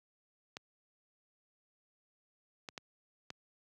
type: clicks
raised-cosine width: 0.2 ms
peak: -25 dBFS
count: 4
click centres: 0.569 / 2.688 / 2.778 / 3.304 s
effects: high-pass 100 Hz 12 dB/octave